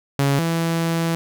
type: tone pair in turn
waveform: sawtooth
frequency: 139.5 / 165.89 Hz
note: C#3 / E3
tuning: +11 / +11 cents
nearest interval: minor third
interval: 300 cents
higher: second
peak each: -12 / -15 dBFS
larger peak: first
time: 0.19-0.39 / 0.39-1.15 s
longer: second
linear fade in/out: 0 ms
effects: none